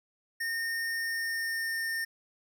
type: tone with pitch glide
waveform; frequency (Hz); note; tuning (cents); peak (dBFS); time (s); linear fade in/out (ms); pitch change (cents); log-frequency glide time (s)
square; 1832 to 1817.2; A#6 to A#6; -31 to -45; -31; 0.4-2.05; 10; -14; 0.87-1.77
effects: none